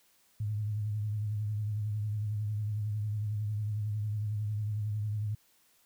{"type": "tone with vibrato", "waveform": "sine", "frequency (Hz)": 105.6, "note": "G#2", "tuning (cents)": 29, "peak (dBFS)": -30, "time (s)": [0.4, 5.35], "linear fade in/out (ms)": 5, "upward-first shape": "triangle", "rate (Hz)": 11, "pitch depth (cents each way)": 59, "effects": ["white hiss -67 dBFS RMS until 5.85 s"]}